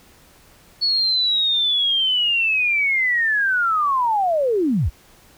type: linear sweep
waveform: sine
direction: down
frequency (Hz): 4419 to 48.27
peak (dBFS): -16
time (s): 0.81-4.9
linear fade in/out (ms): 20
effects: pink hiss -51 dBFS RMS until 5.37 s